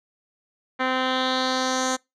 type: tone with low-pass filter sweep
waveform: 10% pulse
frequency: 258.5 Hz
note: C4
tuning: 21 cents flat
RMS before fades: -24 dBFS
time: 0.79-1.97 s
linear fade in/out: 20 ms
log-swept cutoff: 2400 to 7100 Hz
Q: 3
effects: noise-tail reverb RT60 0.2 s tail -24 dB re dry